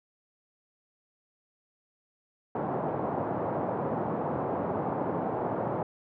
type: band-pass noise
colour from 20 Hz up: white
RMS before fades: -31 dBFS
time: 2.55-5.83 s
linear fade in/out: 2 ms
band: 110 to 880 Hz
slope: 24 dB/octave
effects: none